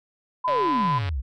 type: tone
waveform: sine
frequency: 1008 Hz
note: B5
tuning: 35 cents sharp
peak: -21 dBFS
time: 0.44-0.99 s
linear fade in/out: 10 ms
type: exponential sweep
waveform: sine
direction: down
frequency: 652 to 56.8 Hz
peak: -24 dBFS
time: 0.47-1.22 s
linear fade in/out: 20 ms
type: click train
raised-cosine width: 0.3 ms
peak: -18 dBFS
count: 87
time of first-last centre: 0.48-1.09 s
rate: 141 Hz
effects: none